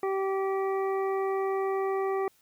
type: harmonic tone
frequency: 387 Hz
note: G4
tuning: 22 cents flat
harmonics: 1 / 2 / 3 / 5 / 6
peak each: -27 / -34 / -36 / -43 / -49 dBFS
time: 0.03-2.28 s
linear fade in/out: 2 ms
effects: white hiss -65 dBFS RMS until 2.41 s